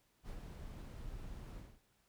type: noise with ADSR envelope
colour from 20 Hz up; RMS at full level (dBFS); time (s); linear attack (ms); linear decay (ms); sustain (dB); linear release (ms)
brown; -44; 0.23-1.8; 61; 62; -4; 240
effects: pink hiss -75 dBFS RMS until 2.08 s